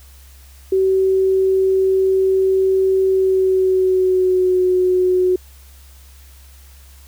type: tone with pitch glide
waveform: sine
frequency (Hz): 381 to 366.5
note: G4 to F#4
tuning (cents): -49 to -16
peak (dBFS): -12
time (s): 0.72-5.36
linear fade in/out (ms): 5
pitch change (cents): -67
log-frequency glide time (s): 3.07-4.63
effects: added 67 Hz sine -41 dBFS peak until 7.07 s + white hiss -49 dBFS RMS until 7.07 s